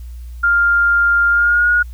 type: tone with pitch glide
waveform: sine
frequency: 1400 to 1443.5 Hz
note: F6 to F#6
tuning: +4 to -43 cents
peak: -10 dBFS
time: 0.43-1.83 s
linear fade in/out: 10 ms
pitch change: +53 cents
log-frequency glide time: 1.3-1.69 s
effects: added 60 Hz sine -28 dBFS peak until 1.93 s + white hiss -53 dBFS RMS until 1.93 s